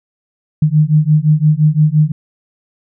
sine beating tone pair, 150 / 155.8 Hz, D3 / D#3, +37 / +3 cents, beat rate 5.8 Hz, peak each -11 dBFS, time 0.62-2.12 s, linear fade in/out 5 ms, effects none

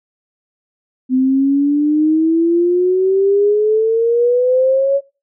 sine exponential sweep, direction up, 254.8 to 561 Hz, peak -10 dBFS, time 1.09-5.01 s, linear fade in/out 50 ms, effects noise-tail reverb RT60 0.3 s tail -19 dB re dry

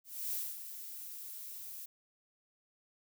violet noise with ADSR envelope, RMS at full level -36 dBFS, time 0.04-1.86 s, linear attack 290 ms, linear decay 230 ms, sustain -10 dB, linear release 8 ms, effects none

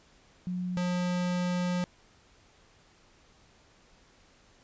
sine / square tone pair in turn, 180.5 / 178.63 Hz, F#3 / F3, -43 / +39 cents, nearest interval unison, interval 18 cents, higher first, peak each -30 / -28 dBFS, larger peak second, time 0.47-0.77 / 0.77-1.84 s, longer second, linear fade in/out 0 ms, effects pink hiss -61 dBFS RMS until 4.63 s + resampled to 16000 Hz

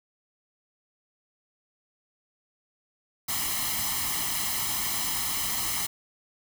white noise with comb filter, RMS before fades -29 dBFS, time 3.28-5.87 s, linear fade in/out 10 ms, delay 0.98 ms, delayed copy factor +0.75, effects none

